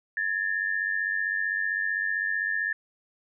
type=tone pair together; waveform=sine; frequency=1704.4 / 1800 Hz; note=G#6 / A6; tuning=+44 / +39 cents; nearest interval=minor second; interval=95 cents; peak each=-28 dBFS; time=0.17-2.73 s; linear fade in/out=2 ms; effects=none